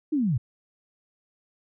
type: linear sweep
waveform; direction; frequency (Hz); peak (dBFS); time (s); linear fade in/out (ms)
sine; down; 320.8 to 103.83; -21; 0.12-0.38; 10
effects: none